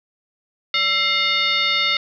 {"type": "tone with frequency modulation", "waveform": "sine", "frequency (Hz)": 2875, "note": "F7", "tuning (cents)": 50, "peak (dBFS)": -16, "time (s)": [0.74, 1.97], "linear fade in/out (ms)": 2, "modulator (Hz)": 767, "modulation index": 1.8, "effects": []}